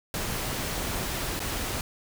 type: noise with dropouts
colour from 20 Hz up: pink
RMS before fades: -31 dBFS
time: 0.14-1.81 s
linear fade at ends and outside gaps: 1 ms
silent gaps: 1.393-1.402 s
effects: none